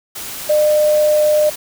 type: tone in noise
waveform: sine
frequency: 604 Hz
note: D5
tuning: 48 cents sharp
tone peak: -10 dBFS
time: 0.49-1.5 s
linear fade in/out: 10 ms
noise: white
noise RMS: -28 dBFS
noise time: 0.15-1.56 s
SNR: +15 dB
effects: none